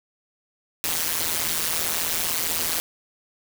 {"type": "noise with amplitude modulation", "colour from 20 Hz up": "white", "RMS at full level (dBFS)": -21, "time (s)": [0.84, 2.8], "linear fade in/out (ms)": 0, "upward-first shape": "sine", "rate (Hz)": 164, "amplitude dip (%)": 100, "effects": []}